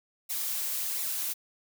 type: noise with flanger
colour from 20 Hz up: blue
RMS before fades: -32 dBFS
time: 0.29-1.34 s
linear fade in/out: 20 ms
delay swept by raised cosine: 0.62 to 6.32 ms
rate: 1.4 Hz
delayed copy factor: -0.5
effects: none